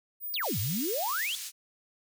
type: tone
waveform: sine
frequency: 15010 Hz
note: A#9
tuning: 11 cents sharp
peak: -33 dBFS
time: 0.2-1.3 s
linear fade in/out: 50 ms
type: exponential two-way sweep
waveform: sine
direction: down then up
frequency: 4978 to 92.5 to 3493 Hz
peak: -30 dBFS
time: 0.34-1.35 s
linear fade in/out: 0 ms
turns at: 0.59 s
type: band-pass noise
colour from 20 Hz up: white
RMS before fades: -39 dBFS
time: 0.41-1.52 s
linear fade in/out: 50 ms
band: 3100 to 10000 Hz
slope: 12 dB/octave
effects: none